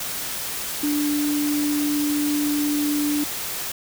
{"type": "tone in noise", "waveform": "sine", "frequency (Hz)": 293.7, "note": "D4", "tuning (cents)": 0, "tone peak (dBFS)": -20, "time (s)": [0.83, 3.24], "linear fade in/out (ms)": 5, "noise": "white", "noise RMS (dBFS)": -29, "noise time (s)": [0, 3.72], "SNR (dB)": 6, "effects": []}